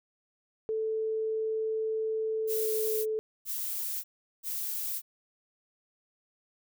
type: tone with pitch glide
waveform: sine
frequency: 439.8 to 436 Hz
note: A4 to A4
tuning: -1 to -16 cents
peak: -28 dBFS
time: 0.69-3.19 s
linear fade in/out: 0 ms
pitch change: -15 cents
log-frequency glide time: 2.6-2.69 s
type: noise bursts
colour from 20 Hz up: violet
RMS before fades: -34 dBFS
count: 3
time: 2.47-5.02 s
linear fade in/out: 50 ms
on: 590 ms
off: 390 ms
effects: none